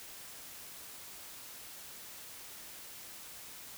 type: silence
effects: white hiss -49 dBFS RMS until 3.77 s